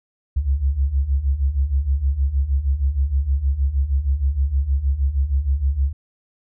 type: beating tone pair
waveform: sine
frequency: 64.8 / 71.2 Hz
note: C2 / C#2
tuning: -16 / +47 cents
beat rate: 6.4 Hz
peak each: -22 / -18 dBFS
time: 0.36-5.93 s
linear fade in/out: 10 ms
effects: none